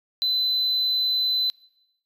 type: tone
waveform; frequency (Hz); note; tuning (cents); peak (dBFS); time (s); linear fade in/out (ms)
triangle; 4025; B7; +32; -18; 0.22-1.5; 0
effects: noise-tail reverb RT60 0.9 s tail -25 dB re dry + tanh soft clip ceiling -16 dBFS